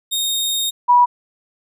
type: tone pair in turn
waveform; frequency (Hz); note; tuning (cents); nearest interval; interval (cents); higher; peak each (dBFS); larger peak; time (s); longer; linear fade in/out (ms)
sawtooth / sine; 3704 / 974.3; A#7 / B5; -12 / -24; octave + major seventh; 2312; first; -15 / -8; second; 0.11-0.71 / 0.88-1.06; first; 20
effects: none